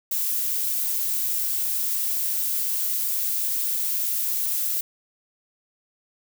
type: noise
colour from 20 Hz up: violet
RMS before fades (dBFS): -25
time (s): 0.11-4.81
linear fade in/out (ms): 5
effects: none